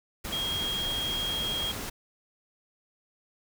sine tone in noise, 3255 Hz, G#7, 36 cents flat, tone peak -29 dBFS, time 0.32-1.72 s, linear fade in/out 10 ms, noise pink, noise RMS -36 dBFS, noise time 0.24-1.9 s, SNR +4 dB, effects none

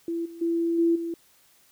sine tone with level steps, 335.6 Hz, E4, 31 cents sharp, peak -26 / -39 / -22 / -18 / -28 dBFS, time 0.08-1.14 s, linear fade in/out 2 ms, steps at 0.25 / 0.41 / 0.78 / 0.95 s, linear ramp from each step 10 ms, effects white hiss -60 dBFS RMS until 1.71 s

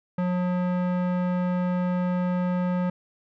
square tone with low-pass filter, 180 Hz, F#3, 47 cents flat, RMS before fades -25 dBFS, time 0.18-2.9 s, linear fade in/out 5 ms, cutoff 1400 Hz, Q 0.86, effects none

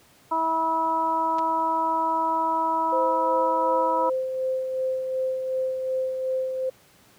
harmonic tone, 324.3 Hz, E4, 28 cents flat, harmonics 1 / 2 / 3 / 4, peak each -33 / -31 / -22 / -31 dBFS, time 0.31-4.1 s, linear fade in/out 10 ms
clicks, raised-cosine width 0.2 ms, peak -23 dBFS, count 2, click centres 1.385 / 1.391 s
sine tone with tremolo, 520 Hz, C5, 11 cents flat, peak -22 dBFS, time 2.92-6.7 s, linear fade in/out 10 ms, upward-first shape sine, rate 2.7 Hz, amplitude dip 40%
effects pink hiss -56 dBFS RMS until 7.18 s + high-pass 80 Hz 12 dB/octave

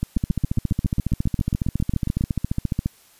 two click trains, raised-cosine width 5 ms, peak -10 / -9 dBFS, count 17 / 40, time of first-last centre 0.03-2.21 / 0.17-2.86 s, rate 7.34 / 14.5 Hz, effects white hiss -54 dBFS RMS until 3.19 s + resampled to 32000 Hz

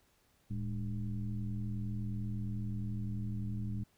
sine tone with frequency modulation, 111.4 Hz, A2, 22 cents sharp, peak -34 dBFS, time 0.5-3.84 s, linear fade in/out 10 ms, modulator 91.5 Hz, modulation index 1.1, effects pink hiss -71 dBFS RMS until 3.97 s

